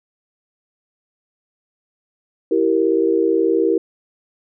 sine chord, E diminished, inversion none, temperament equal with one note detuned, 329.6 / 388.2 / 466.2 Hz, E4 / G4 / Bb4, 0 / -17 / 0 cents, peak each -18 dBFS, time 2.51-3.78 s, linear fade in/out 5 ms, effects none

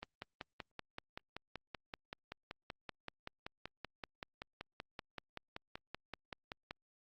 click train, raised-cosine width 0.3 ms, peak -27 dBFS, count 36, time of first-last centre 0.03-6.709 s, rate 5.24 Hz, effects Opus 32 kbps

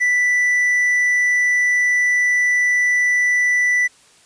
triangle tone, 1975.5 Hz, B6, in tune, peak -12 dBFS, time 0-3.88 s, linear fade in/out 20 ms, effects white hiss -51 dBFS RMS until 4.25 s + resampled to 22050 Hz

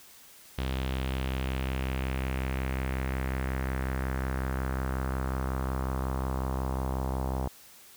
sawtooth tone with low-pass filter sweep, 65.5 Hz, C2, 2 cents sharp, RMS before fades -31 dBFS, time 0.58-7.48 s, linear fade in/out 5 ms, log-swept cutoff 3500 to 870 Hz, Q 2.3, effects white hiss -53 dBFS RMS until 7.96 s

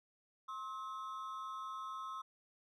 triangle ring-modulated tone, 1174.7 Hz, D6, in tune, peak -37 dBFS, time 0.48-2.22 s, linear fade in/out 10 ms, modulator 112 Hz, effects none

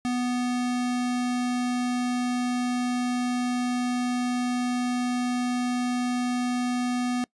square tone, 246.9 Hz, B3, in tune, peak -25 dBFS, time 0.05-7.24 s, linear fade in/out 0 ms, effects noise-tail reverb RT60 0.1 s tail -24 dB re dry + resampled to 22050 Hz

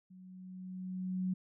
sine tone with level ramp, 185 Hz, F#3, in tune, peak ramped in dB -52 to -30 dBFS, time 0.1-1.34 s, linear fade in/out 10 ms, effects none

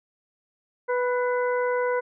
harmonic tone with a mistuned harmonic, 493.9 Hz, B4, in tune, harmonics 1 / 2 / 3 / 4, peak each -23 / -29 / -32 / -37 dBFS, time 0.88-2.01 s, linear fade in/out 20 ms, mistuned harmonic 4, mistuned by +37 cents, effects none

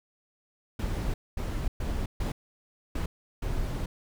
brown noise bursts at uneven times, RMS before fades -30 dBFS, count 6, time 0.79-1.14 / 1.37-1.68 / 1.8-2.06 / 2.2-2.32 / 2.95-3.06 / 3.42-3.86 s, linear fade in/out 5 ms, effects none

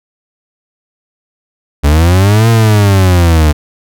40% pulse linear two-way sweep, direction up then down, 69.3 to 115.8 to 73.9 Hz, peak -4 dBFS, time 1.83-3.53 s, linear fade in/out 20 ms, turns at 2.49 s, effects none

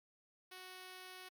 5% pulse tone, 370 Hz, F#4, in tune, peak -39 dBFS, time 0.51-1.29 s, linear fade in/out 10 ms, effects MP3 96 kbps

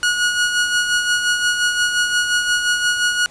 sawtooth tone with tremolo, 1452 Hz, F#6, 33 cents flat, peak -10 dBFS, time 0.03-3.26 s, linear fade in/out 0 ms, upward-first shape sine, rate 5.7 Hz, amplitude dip 50%, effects pink hiss -45 dBFS RMS until 3.3 s + resampled to 22050 Hz

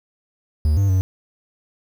triangle tone with pitch steps, 76.1 / 98.8 / 93.9 Hz, D#2 / G2 / F#2, -38 / +14 / +26 cents, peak -12 dBFS, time 0.65-1.01 s, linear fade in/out 0 ms, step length 120 ms, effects 7-bit

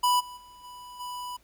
square tone with level steps, 987.8 Hz, B5, in tune, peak -21 / -41 / -49 / -43 / -35 dBFS, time 0.03-1.37 s, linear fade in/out 10 ms, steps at 0.19 / 0.36 / 0.63 / 0.99 s, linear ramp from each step 20 ms, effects added 50 Hz sine -64 dBFS peak until 1.43 s + pink hiss -64 dBFS RMS until 1.43 s

